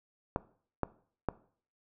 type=clicks; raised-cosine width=1 ms; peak=-15 dBFS; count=3; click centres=0.361 / 0.833 / 1.287 s; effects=noise-tail reverb RT60 0.5 s tail -19 dB re dry